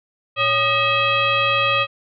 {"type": "tone with frequency modulation", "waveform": "sine", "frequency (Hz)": 1902, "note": "A#6", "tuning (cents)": 34, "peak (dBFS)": -15, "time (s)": [0.36, 1.87], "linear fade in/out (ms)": 50, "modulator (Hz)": 672, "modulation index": 2, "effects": []}